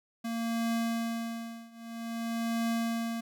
square tone with tremolo, 230 Hz, A#3, 23 cents flat, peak -28 dBFS, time 0.24-3.21 s, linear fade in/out 10 ms, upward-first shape triangle, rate 0.51 Hz, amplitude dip 95%, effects none

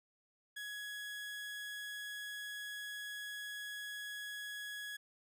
30% pulse tone, 1674 Hz, G#6, 13 cents sharp, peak -40 dBFS, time 0.56-4.97 s, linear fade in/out 10 ms, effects none

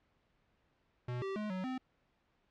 square tone with pitch steps, 123.2 / 387.9 / 211.8 / 186 / 257.9 Hz, B2 / G4 / G#3 / F#3 / C4, -4 / -18 / +34 / +9 / -25 cents, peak -37 dBFS, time 1.08-1.78 s, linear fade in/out 5 ms, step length 140 ms, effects pink hiss -75 dBFS RMS until 2.5 s + low-pass 3000 Hz 12 dB/octave

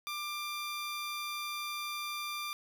15% pulse tone, 1188 Hz, D6, 20 cents sharp, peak -30 dBFS, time 0.07-2.53 s, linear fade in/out 0 ms, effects none

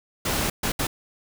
pink noise bursts at uneven times, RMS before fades -25 dBFS, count 3, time 0.25-0.5 / 0.63-0.72 / 0.79-0.87 s, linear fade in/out 5 ms, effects none

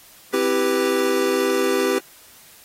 square chord, C major seventh, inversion none, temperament equal, 261.6 / 329.6 / 392 / 493.9 Hz, C4 / E4 / G4 / B4, 0 / 0 / 0 / 0 cents, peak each -27 / -27 / -21 / -24 dBFS, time 0.33-1.99 s, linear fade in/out 10 ms, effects white hiss -48 dBFS RMS until 2.64 s + AAC 48 kbps

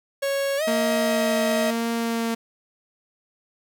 45% pulse tone with pitch glide, 553 to 635.2 Hz, C#5 to D#5, -4 to +36 cents, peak -22 dBFS, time 0.22-1.71 s, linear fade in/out 10 ms, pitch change +240 cents, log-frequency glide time 0.57-0.63 s
sawtooth tone with vibrato, 230 Hz, A#3, 23 cents flat, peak -19 dBFS, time 0.67-2.35 s, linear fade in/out 10 ms, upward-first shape triangle, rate 1 Hz, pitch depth 14 cents each way
effects none

